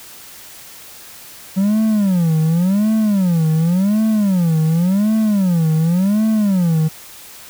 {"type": "tone with vibrato", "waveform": "triangle", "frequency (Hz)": 186.1, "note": "F#3", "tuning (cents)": 10, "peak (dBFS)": -10, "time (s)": [1.56, 6.89], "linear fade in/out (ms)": 20, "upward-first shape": "sine", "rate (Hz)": 0.9, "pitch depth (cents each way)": 290, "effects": ["white hiss -38 dBFS RMS until 7.49 s"]}